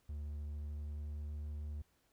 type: tone with pitch glide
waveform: triangle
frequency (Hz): 73.8 to 74.61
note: D2 to D2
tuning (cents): +9 to +28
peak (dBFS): -38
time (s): 0.09-1.82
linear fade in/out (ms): 5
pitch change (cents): +19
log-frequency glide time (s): 0.43-1.66
effects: pink hiss -75 dBFS RMS until 2.12 s